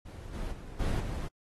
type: noise with level steps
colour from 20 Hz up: brown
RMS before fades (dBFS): -43 / -36 / -44 / -30 / -35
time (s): 0.05-1.28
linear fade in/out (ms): 10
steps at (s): 0.33 / 0.51 / 0.79 / 0.99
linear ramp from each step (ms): 20
effects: AAC 32 kbps